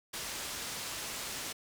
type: low-pass noise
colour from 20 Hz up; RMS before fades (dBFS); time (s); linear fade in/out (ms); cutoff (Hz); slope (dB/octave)
white; -40; 0.13-1.53; 10; 8200; 12
effects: none